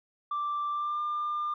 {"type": "tone with pitch glide", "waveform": "sine", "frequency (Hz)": [1174.7, 1199.4], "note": ["D6", "D6"], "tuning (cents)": [0, 36], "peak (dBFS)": -27, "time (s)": [0.31, 1.54], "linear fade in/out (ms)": 5, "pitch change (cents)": 36, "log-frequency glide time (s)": [0.71, 1.01], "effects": ["tanh soft clip ceiling -26 dBFS"]}